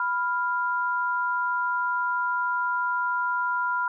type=tone pair together; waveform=sine; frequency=987.8 / 1396.9 Hz; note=B5 / F6; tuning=0 / 0 cents; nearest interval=tritone; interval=600 cents; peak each=-26 dBFS; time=0-3.88 s; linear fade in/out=2 ms; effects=none